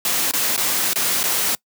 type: noise with dropouts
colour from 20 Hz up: white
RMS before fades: -20 dBFS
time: 0.05-1.55 s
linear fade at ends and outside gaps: 1 ms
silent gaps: 0.312-0.336 / 0.564-0.577 / 0.933-0.958 / 1.231-1.238 s
effects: noise-tail reverb RT60 0.1 s tail -24 dB re dry + high-pass 150 Hz 12 dB/octave